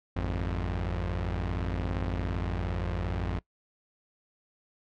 sawtooth tone pair together, 52.81 / 88.2 Hz, G#1 / F2, +30 / +18 cents, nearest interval major sixth, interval 888 cents, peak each -28 dBFS, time 0.16-3.39 s, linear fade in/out 5 ms, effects noise-tail reverb RT60 0.1 s tail -21 dB re dry + low-pass 3000 Hz 12 dB/octave

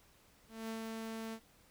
sawtooth tone with ADSR envelope, 223.7 Hz, A3, 29 cents sharp, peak -35 dBFS, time 0.48-1.4 s, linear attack 210 ms, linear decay 110 ms, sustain -2 dB, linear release 70 ms, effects pink hiss -66 dBFS RMS until 1.7 s

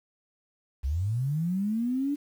sine linear sweep, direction up, 60.5 to 293.7 Hz, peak -25 dBFS, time 0.83-2.16 s, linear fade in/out 20 ms, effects 9-bit

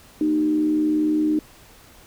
sine tone with frequency modulation, 306.5 Hz, D#4, 26 cents flat, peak -17 dBFS, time 0.21-1.39 s, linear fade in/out 2 ms, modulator 77.9 Hz, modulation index 0.4, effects pink hiss -49 dBFS RMS until 2.06 s

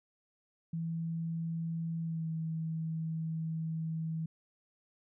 sine tone with pitch glide, 164.81 to 161.14 Hz, E3 to E3, 0 to -39 cents, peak -33 dBFS, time 0.73-4.26 s, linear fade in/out 5 ms, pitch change -39 cents, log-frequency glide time 2.01-2.28 s, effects none

